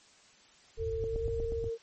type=tone with pitch glide; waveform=sine; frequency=450 to 457.9 Hz; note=A4 to A#4; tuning=+39 to -31 cents; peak=-32 dBFS; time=0.77-1.78 s; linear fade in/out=50 ms; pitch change=+30 cents; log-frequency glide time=1.06-1.3 s
type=low-pass noise; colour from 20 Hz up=pink; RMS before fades=-38 dBFS; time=0.77-1.7 s; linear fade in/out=20 ms; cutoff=120 Hz; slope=96 dB/octave
type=click train; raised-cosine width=2 ms; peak=-29 dBFS; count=6; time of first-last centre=1.04-1.642 s; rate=8.31 Hz
effects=white hiss -60 dBFS RMS until 1.82 s + MP3 32 kbps